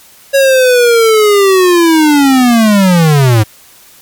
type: linear sweep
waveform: square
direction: down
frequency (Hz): 554.4 to 103.83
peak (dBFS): -5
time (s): 0.33-3.44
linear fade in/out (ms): 20
effects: white hiss -40 dBFS RMS until 4.01 s + MP3 96 kbps